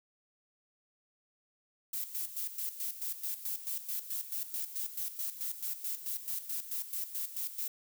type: noise with tremolo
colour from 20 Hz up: violet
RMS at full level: -36 dBFS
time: 1.93-7.68 s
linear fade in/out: 5 ms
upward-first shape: square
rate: 4.6 Hz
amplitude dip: 70%
effects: none